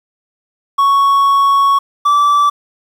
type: tone pair in turn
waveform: triangle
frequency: 1111 / 1160.4 Hz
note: C#6 / D6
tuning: +4 / -21 cents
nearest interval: minor second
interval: 75 cents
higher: second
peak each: -6 dBFS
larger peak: neither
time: 0.78-1.79 / 2.05-2.5 s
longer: first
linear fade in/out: 10 ms
effects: 7-bit